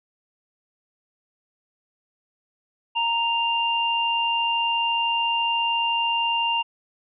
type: tone pair together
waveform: sine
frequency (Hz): 929.7 / 2794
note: A#5 / F7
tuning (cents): -5 / 0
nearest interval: octave + perfect fifth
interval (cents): 1905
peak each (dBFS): -23 / -23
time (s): 2.95-6.63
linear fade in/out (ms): 20
effects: none